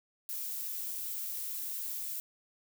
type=noise; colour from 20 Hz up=violet; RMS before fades=-38 dBFS; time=0.29-2.2 s; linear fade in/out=0 ms; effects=none